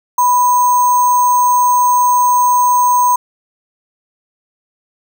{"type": "tone with sample-and-hold", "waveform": "sine", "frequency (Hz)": 987.8, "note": "B5", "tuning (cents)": 0, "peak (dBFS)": -8, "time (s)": [0.18, 3.16], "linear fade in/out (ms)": 5, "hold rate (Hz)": 7350, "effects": []}